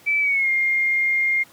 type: tone with pitch glide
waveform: sine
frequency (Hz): 2313 to 2121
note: D7 to C7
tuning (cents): -27 to +23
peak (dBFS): -17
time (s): 0.06-1.44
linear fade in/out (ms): 20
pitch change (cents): -150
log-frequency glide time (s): 0.2-0.49
effects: pink hiss -50 dBFS RMS until 1.52 s + high-pass 150 Hz 12 dB/octave